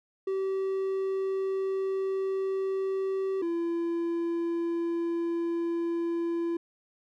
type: tone pair in turn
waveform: triangle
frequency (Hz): 384.7 / 338.2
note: G4 / E4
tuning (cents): -33 / +44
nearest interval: major second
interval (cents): 223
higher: first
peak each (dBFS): -25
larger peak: neither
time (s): 0.27-3.42 / 3.42-6.57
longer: neither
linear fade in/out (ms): 5
effects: none

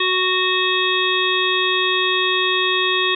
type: harmonic tone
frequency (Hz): 370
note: F#4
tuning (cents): 0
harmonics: 1 / 3 / 5 / 7 / 9 / 10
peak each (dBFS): -23 / -23 / -23 / -23 / -23 / -23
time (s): 0-3.15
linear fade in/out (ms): 5
effects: none

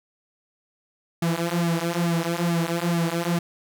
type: tone with flanger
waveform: sawtooth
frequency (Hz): 169.6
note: E3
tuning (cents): +50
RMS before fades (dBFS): -24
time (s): 1.22-3.39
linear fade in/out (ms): 5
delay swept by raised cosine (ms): 2 to 7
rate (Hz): 2.3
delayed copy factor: -0.9
effects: none

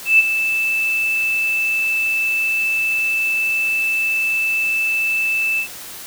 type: tone with ADSR envelope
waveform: sine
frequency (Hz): 2637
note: E7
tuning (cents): 0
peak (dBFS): -6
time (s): 0.05-5.68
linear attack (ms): 140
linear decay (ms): 25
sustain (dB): -10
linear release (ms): 92
effects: white hiss -34 dBFS RMS until 6.06 s

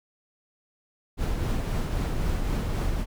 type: noise with tremolo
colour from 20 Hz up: brown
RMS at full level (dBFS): -25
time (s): 1.17-3.06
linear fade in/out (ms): 50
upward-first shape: triangle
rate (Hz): 3.8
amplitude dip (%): 35
effects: none

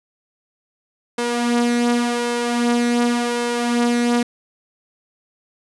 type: tone with flanger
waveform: sawtooth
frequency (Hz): 239.4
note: A#3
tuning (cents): +46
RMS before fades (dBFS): -19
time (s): 1.18-4.23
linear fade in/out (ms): 5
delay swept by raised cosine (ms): 1.9 to 4.7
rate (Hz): 0.89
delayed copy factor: +0.5
effects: resampled to 24000 Hz

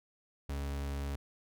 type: tone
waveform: 40% pulse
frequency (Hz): 70.1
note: C#2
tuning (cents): +20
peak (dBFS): -34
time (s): 0.49-1.16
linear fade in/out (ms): 5
effects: none

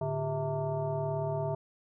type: tone with frequency modulation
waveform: sine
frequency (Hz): 400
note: G4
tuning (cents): +35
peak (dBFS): -29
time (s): 0.01-1.55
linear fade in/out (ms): 5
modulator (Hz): 254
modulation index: 1.7
effects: none

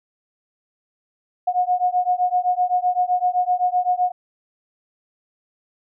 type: beating tone pair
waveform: sine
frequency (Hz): 720 / 727.8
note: F#5 / F#5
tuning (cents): -47 / -29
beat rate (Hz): 7.8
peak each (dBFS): -20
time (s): 1.47-4.12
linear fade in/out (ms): 10
effects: none

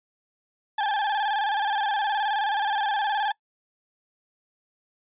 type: tone with vibrato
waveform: 35% pulse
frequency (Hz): 830.6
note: G#5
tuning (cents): 0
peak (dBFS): -21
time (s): 0.78-3.32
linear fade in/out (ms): 5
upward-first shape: square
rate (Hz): 19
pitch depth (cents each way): 66
effects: noise-tail reverb RT60 0.1 s tail -24 dB re dry + resampled to 8000 Hz

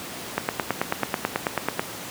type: click train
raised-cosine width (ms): 0.5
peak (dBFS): -6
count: 14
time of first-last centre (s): 0.38-1.795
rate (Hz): 9.19
effects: pink hiss -35 dBFS RMS until 2.1 s + high-pass 150 Hz 12 dB/octave

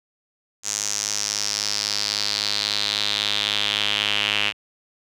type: tone with band-pass filter sweep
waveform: sawtooth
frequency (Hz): 103.7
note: G#2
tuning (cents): -2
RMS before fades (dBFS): -24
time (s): 0.63-4.53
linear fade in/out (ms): 50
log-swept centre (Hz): 6600 to 2800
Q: 4.3
effects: none

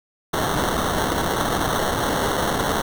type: noise with sample-and-hold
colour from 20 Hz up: white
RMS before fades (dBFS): -22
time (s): 0.33-2.82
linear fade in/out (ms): 10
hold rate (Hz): 2450
effects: none

